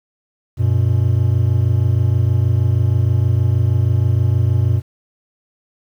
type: tone pair together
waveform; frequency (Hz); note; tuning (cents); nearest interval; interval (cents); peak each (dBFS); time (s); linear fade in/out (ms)
triangle; 94 / 120.34; F#2 / B2; +28 / -44; major third; 428; -13; 0.57-4.82; 50
effects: 8-bit